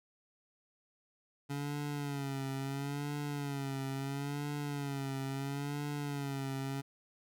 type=tone with vibrato; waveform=25% pulse; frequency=140.5 Hz; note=C#3; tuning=24 cents sharp; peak=-32 dBFS; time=1.49-6.82 s; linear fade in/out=20 ms; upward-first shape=sine; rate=0.74 Hz; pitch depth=67 cents each way; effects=none